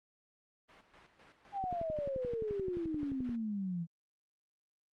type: noise with tremolo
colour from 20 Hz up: white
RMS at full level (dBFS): -50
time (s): 0.68-3.37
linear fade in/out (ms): 20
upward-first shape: square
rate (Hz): 3.9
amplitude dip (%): 60
type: exponential sweep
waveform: sine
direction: down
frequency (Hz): 819 to 163.3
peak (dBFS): -34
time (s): 1.52-3.87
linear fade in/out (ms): 50
type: click train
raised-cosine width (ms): 3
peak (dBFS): -30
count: 20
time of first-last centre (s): 1.64-3.292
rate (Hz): 11.5
effects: low-pass 2000 Hz 12 dB/octave + Opus 32 kbps